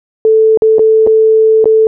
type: tone with dropouts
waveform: sine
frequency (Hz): 440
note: A4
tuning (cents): 0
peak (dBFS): -4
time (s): 0.25-1.87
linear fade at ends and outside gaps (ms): 1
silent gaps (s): 0.574-0.621 / 0.784-0.793 / 1.066-1.072 / 1.643-1.656
effects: none